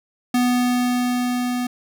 square tone with level ramp, 246.9 Hz, B3, in tune, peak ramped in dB -16 to -22 dBFS, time 0.34-1.67 s, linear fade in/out 5 ms, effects none

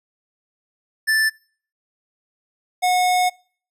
square tone pair in turn, 1760 / 727.9 Hz, A6 / F#5, 0 / -29 cents, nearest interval octave + minor third, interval 1529 cents, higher first, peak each -16 dBFS, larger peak neither, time 1.07-1.3 / 2.82-3.3 s, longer second, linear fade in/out 20 ms, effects noise-tail reverb RT60 0.5 s tail -26 dB re dry + resampled to 32000 Hz

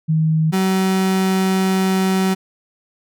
sine / 35% pulse tone pair in turn, 158.2 / 189.39 Hz, D#3 / F#3, +29 / +41 cents, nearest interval minor third, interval 312 cents, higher second, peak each -13 dBFS, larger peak neither, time 0.08-0.52 / 0.52-2.35 s, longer second, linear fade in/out 20 ms, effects none

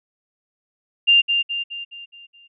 sine tone with echo, 2794 Hz, F7, in tune, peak -10 dBFS, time 1.07-1.22 s, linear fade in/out 20 ms, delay 210 ms, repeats 6, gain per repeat -6 dB, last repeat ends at 2.48 s, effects none

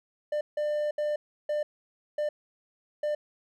triangle tone bursts at uneven times, 597 Hz, D5, 28 cents sharp, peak -24 dBFS, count 6, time 0.32-0.41 / 0.57-0.91 / 0.98-1.16 / 1.49-1.63 / 2.18-2.29 / 3.03-3.15 s, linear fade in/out 5 ms, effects none

